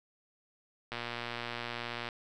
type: click train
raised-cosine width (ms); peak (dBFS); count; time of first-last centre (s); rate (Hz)
0.3; -21; 140; 0.92-2.088; 119
effects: none